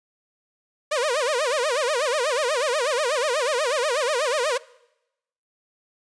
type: tone with vibrato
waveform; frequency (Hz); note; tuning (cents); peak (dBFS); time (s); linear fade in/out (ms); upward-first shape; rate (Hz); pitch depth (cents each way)
sawtooth; 544; C#5; -33; -17; 0.91-4.58; 10; sine; 8.2; 250
effects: noise-tail reverb RT60 0.9 s tail -22 dB re dry + resampled to 22050 Hz